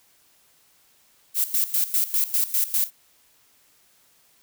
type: noise with tremolo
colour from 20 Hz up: violet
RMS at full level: -21 dBFS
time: 1.34-2.91 s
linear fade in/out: 50 ms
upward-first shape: square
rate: 5 Hz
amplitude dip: 80%
effects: white hiss -60 dBFS RMS until 4.42 s